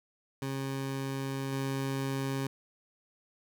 20% pulse tone with level steps, 135.5 Hz, C#3, 39 cents flat, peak -28 / -26 dBFS, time 0.42-2.47 s, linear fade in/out 2 ms, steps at 1.52 s, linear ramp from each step 5 ms, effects none

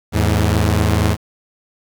sawtooth tone pair together, 81.65 / 106.2 Hz, E2 / G#2, -16 / +39 cents, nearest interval perfect fourth, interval 455 cents, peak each -12 dBFS, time 0.12-1.17 s, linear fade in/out 50 ms, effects 8-bit

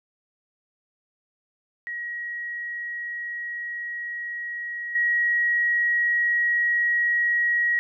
sine tone with level steps, 1902 Hz, A#6, 34 cents sharp, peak -29 / -19 dBFS, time 1.87-7.79 s, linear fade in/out 0 ms, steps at 4.95 s, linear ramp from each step 5 ms, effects none

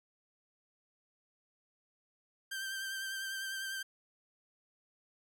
sawtooth tone with vibrato, 1568 Hz, G6, in tune, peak -34 dBFS, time 2.51-3.83 s, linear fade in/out 10 ms, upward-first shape triangle, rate 10 Hz, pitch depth 32 cents each way, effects none

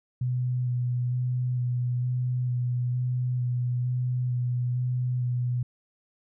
sine tone with vibrato, 124.2 Hz, B2, 10 cents sharp, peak -24 dBFS, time 0.21-5.63 s, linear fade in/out 5 ms, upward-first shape square, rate 1.1 Hz, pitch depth 13 cents each way, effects none

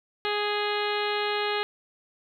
harmonic tone, 415.3 Hz, G#4, in tune, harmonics 1 / 2 / 3 / 4 / 5 / 6 / 7 / 8 / 9 / 10, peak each -29 / -32 / -34 / -35 / -36 / -37 / -37 / -38 / -39 / -39 dBFS, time 0.25-1.63 s, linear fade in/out 0 ms, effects 10-bit

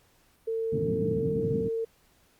sine tone with pitch glide, 450 to 452.9 Hz, A4 to A#4, +39 to -50 cents, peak -27 dBFS, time 0.47-1.85 s, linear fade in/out 10 ms, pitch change +11 cents, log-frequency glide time 1.15-1.34 s
pink band-pass noise, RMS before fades -31 dBFS, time 0.72-1.69 s, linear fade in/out 10 ms, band 110 to 270 Hz, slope 24 dB/octave
effects pink hiss -64 dBFS RMS until 2.39 s + Opus 48 kbps

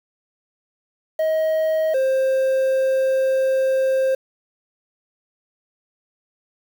triangle tone pair in turn, 632 / 528.4 Hz, D#5 / C5, +27 / +17 cents, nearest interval minor third, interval 310 cents, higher first, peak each -15 / -14 dBFS, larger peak second, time 1.19-1.94 / 1.94-4.15 s, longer second, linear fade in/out 5 ms, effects 7-bit

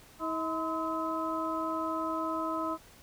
harmonic tone with a mistuned harmonic, 320.9 Hz, E4, 46 cents flat, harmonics 1 / 2 / 3 / 4, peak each -35 / -37 / -36 / -35 dBFS, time 0.19-2.78 s, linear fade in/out 50 ms, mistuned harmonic 3, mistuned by +100 cents, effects pink hiss -56 dBFS RMS until 3.02 s

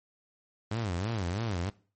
sawtooth tone with vibrato, 100 Hz, G2, 35 cents sharp, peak -26 dBFS, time 0.71-1.7 s, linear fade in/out 5 ms, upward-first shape sine, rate 3.1 Hz, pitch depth 270 cents each way, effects noise-tail reverb RT60 0.4 s tail -21 dB re dry + MP3 32 kbps

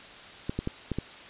clicks, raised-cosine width 3 ms, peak -16 dBFS, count 5, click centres 0.495 / 0.59 / 0.674 / 0.917 / 0.986 s, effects white hiss -46 dBFS RMS until 1.29 s + resampled to 8000 Hz

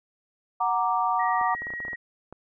sine chord, Gb augmented, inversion none, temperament equal, 740 / 932.3 / 1174.7 Hz, Gb5 / Bb5 / D6, 0 / 0 / 0 cents, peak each -26 dBFS, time 0.6-1.55 s, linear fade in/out 10 ms
sine tone, 1900 Hz, A#6, 33 cents sharp, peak -31 dBFS, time 1.19-1.96 s, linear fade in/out 10 ms
clicks, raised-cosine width 1 ms, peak -27 dBFS, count 11, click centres 1.413 / 1.55 / 1.62 / 1.669 / 1.704 / 1.737 / 1.803 / 1.851 / 1.882 / 1.932 / 2.326 s
effects none

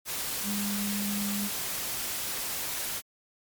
sine tone in noise, 203.4 Hz, G#3, 36 cents flat, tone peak -30 dBFS, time 0.43-1.5 s, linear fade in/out 50 ms, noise white, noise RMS -33 dBFS, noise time 0.05-3.02 s, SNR 0 dB, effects MP3 96 kbps

